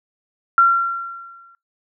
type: tone with exponential decay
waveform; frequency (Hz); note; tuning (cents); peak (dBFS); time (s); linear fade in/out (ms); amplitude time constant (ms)
sine; 1370; F6; -34; -7; 0.58-1.55; 1; 210
effects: noise-tail reverb RT60 0.2 s tail -24 dB re dry